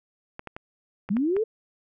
clicks, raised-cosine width 0.5 ms, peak -21 dBFS, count 6, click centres 0.394 / 0.473 / 0.565 / 1.09 / 1.168 / 1.366 s
sine linear sweep, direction up, 182.7 to 459.4 Hz, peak -21 dBFS, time 1.1-1.44 s, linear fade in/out 10 ms
effects none

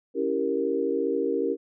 sine chord, C# diminished seventh, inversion none, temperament equal with one note detuned, 278.9 / 329.6 / 392 / 466.2 Hz, C#4 / E4 / G4 / Bb4, +11 / 0 / 0 / 0 cents, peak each -30 / -31 / -28 / -27 dBFS, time 0.14-1.57 s, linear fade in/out 50 ms, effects none

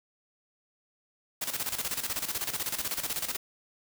white noise with tremolo, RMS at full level -31 dBFS, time 1.41-3.37 s, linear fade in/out 10 ms, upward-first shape square, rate 16 Hz, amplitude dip 70%, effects none

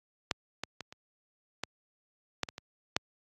clicks, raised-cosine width 0.2 ms, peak -10 / -16 / -22 / -29 / -15 / -11 / -23 / -23 / -8 dBFS, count 9, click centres 0.312 / 0.636 / 0.807 / 0.925 / 1.636 / 2.433 / 2.488 / 2.581 / 2.965 s, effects high-pass 80 Hz 12 dB/octave + AAC 64 kbps

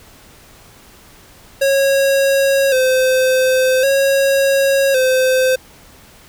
square tone with vibrato, 532 Hz, C5, 29 cents sharp, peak -12 dBFS, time 1.61-5.56 s, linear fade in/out 10 ms, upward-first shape square, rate 0.45 Hz, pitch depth 51 cents each way, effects pink hiss -44 dBFS RMS until 6.28 s

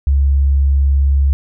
sine tone, 69.2 Hz, C#2, 2 cents flat, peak -9 dBFS, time 0.07-1.33 s, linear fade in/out 0 ms, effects none

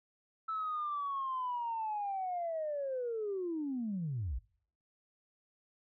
sine linear sweep, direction down, 1318.5 to 49.54 Hz, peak -33 dBFS, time 0.48-4.39 s, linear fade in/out 10 ms, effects noise-tail reverb RT60 0.6 s tail -24 dB re dry + tanh soft clip ceiling -29 dBFS

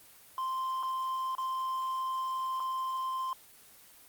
triangle tone with dropouts, 1044 Hz, C6, 4 cents flat, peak -29 dBFS, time 0.38-3.33 s, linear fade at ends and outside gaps 1 ms, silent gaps 0.828-0.832 / 1.351-1.382 / 2.598-2.602 s, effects white hiss -56 dBFS RMS until 4.08 s + Opus 24 kbps

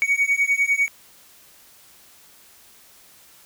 triangle beating tone pair, 2238 / 2248 Hz, C#7 / C#7, +16 / +24 cents, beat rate 10 Hz, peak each -19 / -19 dBFS, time 0.02-0.88 s, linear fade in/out 0 ms, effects white hiss -51 dBFS RMS until 3.45 s

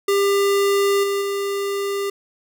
square tone with level steps, 399 Hz, G4, 31 cents sharp, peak -16 / -20 / -22 dBFS, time 0.08-2.1 s, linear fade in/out 5 ms, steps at 1.03 / 1.21 s, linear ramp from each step 10 ms, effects none

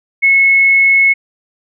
sine tone, 2188 Hz, C#7, 23 cents flat, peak -6 dBFS, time 0.22-1.14 s, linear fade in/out 20 ms, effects none

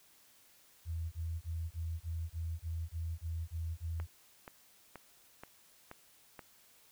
sine tone bursts, 82.41 Hz, E2, in tune, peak -35 dBFS, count 11, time 0.85-4.07 s, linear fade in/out 50 ms, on 270 ms, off 25 ms
click train, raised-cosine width 0.5 ms, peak -31 dBFS, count 6, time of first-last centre 4-6.392 s, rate 2.09 Hz
effects white hiss -64 dBFS RMS until 6.91 s

